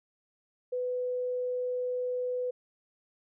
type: tone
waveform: sine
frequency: 498.6 Hz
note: B4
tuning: 16 cents sharp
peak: -29 dBFS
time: 0.72-2.51 s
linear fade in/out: 10 ms
effects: none